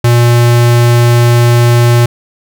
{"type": "tone", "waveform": "square", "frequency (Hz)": 119.5, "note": "A#2", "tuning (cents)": 43, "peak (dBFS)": -5, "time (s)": [0.04, 2.06], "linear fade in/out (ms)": 5, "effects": []}